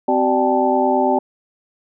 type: tone cluster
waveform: sine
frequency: 258.6 / 378.5 / 591 / 783 / 872 Hz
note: C4 / F#4 / D5 / G5 / A5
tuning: -20 / +39 / +11 / -2 / -16 cents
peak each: -20 dBFS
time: 0.08-1.19 s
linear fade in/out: 5 ms
effects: none